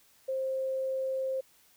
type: tone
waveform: sine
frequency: 528 Hz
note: C5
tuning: 16 cents sharp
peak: -29 dBFS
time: 0.28-1.41 s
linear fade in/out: 10 ms
effects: white hiss -63 dBFS RMS until 1.76 s